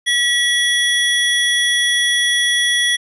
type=tone pair together; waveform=square; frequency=1934 / 3357 Hz; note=B6 / G#7; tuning=-37 / +18 cents; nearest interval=minor seventh; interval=955 cents; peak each=-17 dBFS; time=0.06-2.97 s; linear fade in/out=20 ms; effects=resampled to 24000 Hz